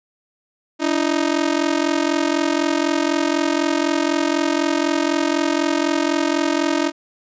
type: ring-modulated tone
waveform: sawtooth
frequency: 311.1 Hz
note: D#4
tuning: in tune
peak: -10 dBFS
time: 0.79-6.92 s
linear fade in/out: 50 ms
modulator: 22 Hz
effects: resampled to 16000 Hz